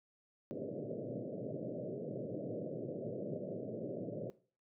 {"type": "band-pass noise", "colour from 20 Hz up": "white", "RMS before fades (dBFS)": -42, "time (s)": [0.51, 4.3], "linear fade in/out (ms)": 0, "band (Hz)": [110, 620], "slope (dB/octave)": 96, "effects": ["noise-tail reverb RT60 0.4 s tail -18 dB re dry"]}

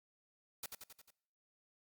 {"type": "noise with echo", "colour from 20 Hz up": "white", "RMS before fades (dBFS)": -43, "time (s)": [0.63, 0.66], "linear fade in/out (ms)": 2, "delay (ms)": 89, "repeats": 5, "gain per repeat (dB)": -4, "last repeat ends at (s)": 1.105, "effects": ["noise-tail reverb RT60 0.8 s tail -24 dB re dry", "Opus 48 kbps"]}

